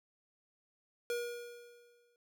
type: tone with exponential decay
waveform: square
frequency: 478.4 Hz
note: A#4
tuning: 45 cents sharp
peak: -33 dBFS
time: 1.1-2.16 s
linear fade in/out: 1 ms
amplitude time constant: 230 ms
effects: none